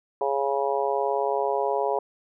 harmonic tone, 138.59 Hz, C#3, in tune, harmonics 3 / 4 / 5 / 6 / 7, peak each -27 / -28 / -29 / -30 / -30 dBFS, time 0.21-1.99 s, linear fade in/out 2 ms, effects none

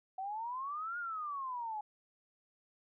sine exponential two-way sweep, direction up then down, 746 to 1444 to 830 Hz, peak -37 dBFS, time 0.18-1.81 s, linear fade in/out 5 ms, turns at 0.98 s, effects none

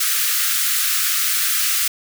white high-pass noise, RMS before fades -19 dBFS, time 0-1.88 s, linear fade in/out 5 ms, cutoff 1200 Hz, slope 96 dB/octave, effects none

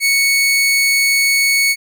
sawtooth tone, 2217 Hz, C#7, in tune, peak -8 dBFS, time 0-1.76 s, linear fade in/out 50 ms, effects none

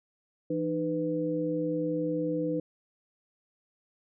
sine tone cluster, 166.1 / 306.4 / 497.8 Hz, E3 / D#4 / B4, +13 / -27 / +14 cents, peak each -35 / -30 / -31 dBFS, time 0.5-2.6 s, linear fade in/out 5 ms, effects none

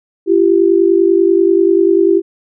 sine tone pair together, 339.7 / 389.9 Hz, F4 / G4, -48 / -9 cents, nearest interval major second, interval 239 cents, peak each -10 dBFS, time 0.26-2.22 s, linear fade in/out 50 ms, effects none

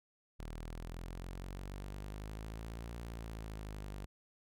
sawtooth exponential two-way sweep, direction up then down, 38.89 to 58.4 to 49.13 Hz, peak -39 dBFS, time 0.39-4.06 s, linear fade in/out 10 ms, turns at 2.96 s, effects none

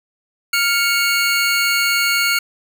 25% pulse tone pair together, 1398.1 / 2216 Hz, F6 / C#7, +1 / -1 cents, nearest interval minor sixth, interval 798 cents, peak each -14 dBFS, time 0.53-2.39 s, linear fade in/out 5 ms, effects none

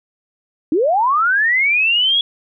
sine linear sweep, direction up, 282.8 to 3379 Hz, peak -12 dBFS, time 0.72-2.21 s, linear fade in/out 2 ms, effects none

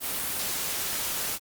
white noise, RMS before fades -30 dBFS, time 0-1.39 s, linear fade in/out 50 ms, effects Opus 32 kbps

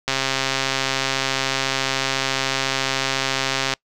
click train, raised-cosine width 0.2 ms, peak -3 dBFS, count 491, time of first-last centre 0.08-3.737 s, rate 134 Hz, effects noise-tail reverb RT60 0.1 s tail -25 dB re dry

